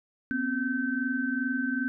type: tone cluster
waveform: sine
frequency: 244.5 / 267 / 1541 Hz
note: B3 / C4 / G6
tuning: -17 / +35 / -30 cents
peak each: -31 / -30 / -31 dBFS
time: 0.31-1.88 s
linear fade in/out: 0 ms
effects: none